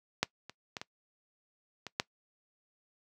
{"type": "clicks", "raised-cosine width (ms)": 0.2, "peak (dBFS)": [-9, -27, -20, -22, -23, -11], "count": 6, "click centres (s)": [0.23, 0.496, 0.768, 0.815, 1.867, 1.999], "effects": ["noise-tail reverb RT60 0.1 s tail -21 dB re dry", "high-pass 100 Hz 12 dB/octave"]}